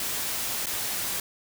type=noise with dropouts; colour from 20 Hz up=white; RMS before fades=-30 dBFS; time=0-1.2 s; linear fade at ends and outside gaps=2 ms; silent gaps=0.659-0.667 s; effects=none

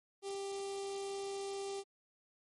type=tone with notch filter; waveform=sawtooth; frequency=394.7 Hz; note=G4; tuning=12 cents sharp; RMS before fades=-41 dBFS; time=0.22-1.84 s; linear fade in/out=50 ms; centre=1600 Hz; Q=0.69; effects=MP3 48 kbps

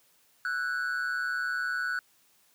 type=tone with amplitude modulation; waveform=triangle; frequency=1480 Hz; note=F#6; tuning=in tune; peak=-23 dBFS; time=0.45-1.99 s; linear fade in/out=2 ms; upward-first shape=sine; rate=140 Hz; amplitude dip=80%; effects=white hiss -65 dBFS RMS until 2.54 s + high-pass 100 Hz 12 dB/octave

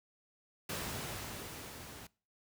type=noise with level ramp; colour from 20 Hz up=pink; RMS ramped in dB=-38 to -50 dBFS; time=0.69-2.07 s; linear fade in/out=5 ms; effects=noise-tail reverb RT60 0.4 s tail -24 dB re dry + high-pass 60 Hz 12 dB/octave

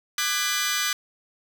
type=chord; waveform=15% pulse; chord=G# half-diminished seventh; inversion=second; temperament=just; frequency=1196.1 / 1495.1 / 1661.2 / 1993.5 Hz; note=D6 / F#6 / G#6 / B6; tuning=+31 / +18 / 0 / +16 cents; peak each=-23 dBFS; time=0.18-0.93 s; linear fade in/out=2 ms; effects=none

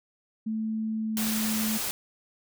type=tone with pitch glide; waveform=sine; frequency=219.6 to 218 Hz; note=A3 to A3; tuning=-3 to -16 cents; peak=-27 dBFS; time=0.46-1.78 s; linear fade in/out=10 ms; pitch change=-13 cents; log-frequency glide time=0.99-1.36 s
type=noise; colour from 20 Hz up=white; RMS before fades=-31 dBFS; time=1.17-1.91 s; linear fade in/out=0 ms
effects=none

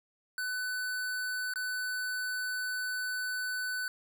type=tone with dropouts; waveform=square; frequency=1500 Hz; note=F#6; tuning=23 cents sharp; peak=-33 dBFS; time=0.38-3.88 s; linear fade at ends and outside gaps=1 ms; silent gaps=1.537-1.558 s; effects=12-bit

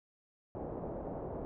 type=low-pass noise; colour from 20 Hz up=white; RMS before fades=-41 dBFS; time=0.55-1.45 s; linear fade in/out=0 ms; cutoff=680 Hz; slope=24 dB/octave; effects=none

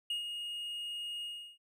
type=tone with ADSR envelope; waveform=triangle; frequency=2862 Hz; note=F7; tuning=42 cents sharp; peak=-30 dBFS; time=0.1-1.58 s; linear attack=4 ms; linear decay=120 ms; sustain=-6 dB; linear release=350 ms; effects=none

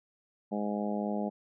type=harmonic tone; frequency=103.83 Hz; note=G#2; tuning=in tune; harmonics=2 / 3 / 4 / 5 / 6 / 7 / 8; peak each=-32 / -40 / -40 / -40 / -39 / -41 / -42 dBFS; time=0.51-1.3 s; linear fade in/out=20 ms; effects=none

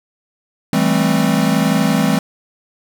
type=chord; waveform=square; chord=A minor seventh; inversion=second; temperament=equal with one note detuned; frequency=164.81 / 196 / 217.3 / 261.6 Hz; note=E3 / G3 / A3 / C4; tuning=0 / 0 / -21 / 0 cents; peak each=-19 dBFS; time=0.73-2.19 s; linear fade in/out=2 ms; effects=none

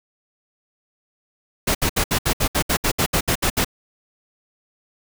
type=noise bursts; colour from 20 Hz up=pink; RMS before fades=-19 dBFS; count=14; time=1.67-3.647 s; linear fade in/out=10 ms; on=79 ms; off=67 ms; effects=none

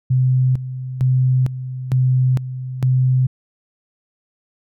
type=tone with tremolo; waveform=sine; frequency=128.6 Hz; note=C3; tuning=30 cents flat; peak=-12 dBFS; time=0.1-3.27 s; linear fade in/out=10 ms; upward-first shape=square; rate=1.1 Hz; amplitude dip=75%; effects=none

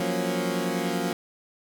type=chord; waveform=20% pulse; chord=Gb major seventh; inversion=third; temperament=equal; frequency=174.61 / 185 / 233.1 / 277.2 Hz; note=F3 / Gb3 / Bb3 / Db4; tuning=0 / 0 / 0 / 0 cents; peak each=-25 / -26 / -26 / -27 dBFS; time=0-1.13 s; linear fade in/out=2 ms; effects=none

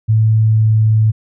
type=tone with pitch glide; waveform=sine; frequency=110 to 109.37 Hz; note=A2 to A2; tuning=0 to -10 cents; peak=-8 dBFS; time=0.08-1.12 s; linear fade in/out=20 ms; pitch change=-10 cents; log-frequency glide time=0.37-0.77 s; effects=none

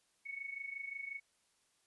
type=tone with amplitude modulation; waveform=sine; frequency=2217 Hz; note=C#7; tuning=in tune; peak=-38 dBFS; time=0.25-1.2 s; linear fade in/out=20 ms; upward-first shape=sine; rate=25.6 Hz; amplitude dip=75%; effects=white hiss -75 dBFS RMS until 1.86 s + resampled to 24000 Hz

